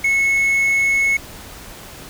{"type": "tone", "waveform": "triangle", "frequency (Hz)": 2193, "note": "C#7", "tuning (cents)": -19, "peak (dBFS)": -12, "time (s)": [0.04, 1.17], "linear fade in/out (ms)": 5, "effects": ["pink hiss -37 dBFS RMS until 2.09 s"]}